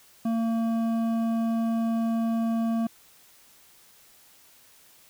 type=tone with hard clipping; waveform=sine; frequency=227.7 Hz; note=A#3; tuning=40 cents flat; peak=-25 dBFS; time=0.25-2.87 s; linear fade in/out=5 ms; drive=9 dB; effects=white hiss -56 dBFS RMS until 5.09 s